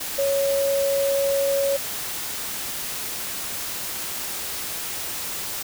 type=tone in noise; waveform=sine; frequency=554.4 Hz; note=C#5; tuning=in tune; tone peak=-19 dBFS; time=0.18-1.77 s; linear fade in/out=10 ms; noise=white; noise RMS=-30 dBFS; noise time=0-5.63 s; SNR=+8 dB; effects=none